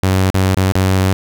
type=tone with dropouts; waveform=sawtooth; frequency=94.5 Hz; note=F#2; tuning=37 cents sharp; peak=-7 dBFS; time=0.03-1.13 s; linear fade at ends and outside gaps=0 ms; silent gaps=0.302-0.344 / 0.546-0.569 / 0.721-0.754 s; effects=none